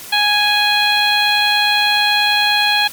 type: harmonic tone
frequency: 830.6 Hz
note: G#5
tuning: in tune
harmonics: 1 / 2 / 3 / 4 / 5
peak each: -18 / -18 / -18 / -18 / -18 dBFS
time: 0.12-2.88 s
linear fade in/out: 10 ms
effects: white hiss -33 dBFS RMS until 2.92 s + MP3 96 kbps